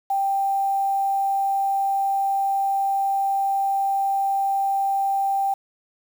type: tone with quantisation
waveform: sine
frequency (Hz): 786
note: G5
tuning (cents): +4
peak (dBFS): -19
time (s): 0.1-5.54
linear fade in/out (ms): 5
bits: 7
effects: none